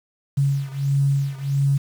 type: beating tone pair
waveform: sine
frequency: 138.59 / 140.09 Hz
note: C#3 / C#3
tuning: 0 / +19 cents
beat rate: 1.5 Hz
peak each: -20 / -22 dBFS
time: 0.37-1.78 s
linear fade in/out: 10 ms
effects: 7-bit